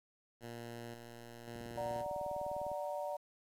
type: tone with tremolo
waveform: 10% pulse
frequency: 117.8 Hz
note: A#2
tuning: 19 cents sharp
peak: -37 dBFS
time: 0.4-2.06 s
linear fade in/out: 50 ms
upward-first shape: square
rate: 0.93 Hz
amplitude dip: 35%
type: click train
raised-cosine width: 3 ms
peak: -39 dBFS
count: 24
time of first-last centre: 1.56-2.716 s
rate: 19.9 Hz
type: chord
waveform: sine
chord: D augmented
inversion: none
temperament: equal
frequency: 587.3 / 740 / 932.3 Hz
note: D5 / F#5 / A#5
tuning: 0 / 0 / 0 cents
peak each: -39 / -43 / -44 dBFS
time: 1.77-3.17 s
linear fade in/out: 10 ms
effects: resampled to 32000 Hz + 10-bit